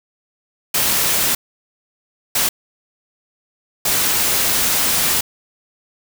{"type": "noise bursts at uneven times", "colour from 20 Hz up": "white", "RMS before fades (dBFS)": -17, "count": 3, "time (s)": [[0.74, 1.35], [2.35, 2.49], [3.85, 5.21]], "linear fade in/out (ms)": 5, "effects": []}